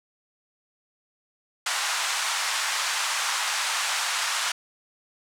pink band-pass noise, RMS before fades -27 dBFS, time 1.66-4.52 s, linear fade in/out 5 ms, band 920 to 9100 Hz, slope 24 dB/octave, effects none

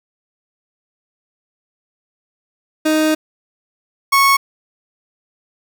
30% pulse tone pair in turn, 311.1 / 1102.9 Hz, D#4 / C#6, 0 / -9 cents, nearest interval octave + minor seventh, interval 2191 cents, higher second, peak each -10 / -7 dBFS, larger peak second, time 2.85-3.15 / 4.12-4.37 s, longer first, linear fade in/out 10 ms, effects none

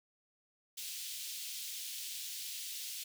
pink high-pass noise, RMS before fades -43 dBFS, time 0.77-3.04 s, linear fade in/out 10 ms, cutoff 3000 Hz, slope 24 dB/octave, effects none

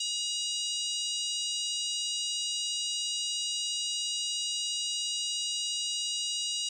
harmonic tone, 957 Hz, A#5, 45 cents sharp, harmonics 3 / 4 / 5 / 6 / 7 / 8 / 9, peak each -34 / -36 / -38 / -40 / -41 / -42 / -43 dBFS, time 0-6.69 s, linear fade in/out 5 ms, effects 10-bit

